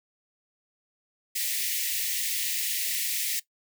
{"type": "high-pass noise", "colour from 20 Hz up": "white", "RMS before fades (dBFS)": -29, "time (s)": [1.35, 3.4], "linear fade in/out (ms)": 10, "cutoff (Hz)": 1800, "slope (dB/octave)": 96, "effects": ["noise-tail reverb RT60 0.1 s tail -18 dB re dry"]}